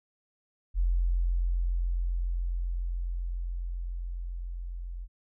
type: tone with level ramp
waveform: sine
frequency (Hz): 43.65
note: F1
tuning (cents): 0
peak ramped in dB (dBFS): -22 to -35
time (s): 0.74-5.08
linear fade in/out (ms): 50
effects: none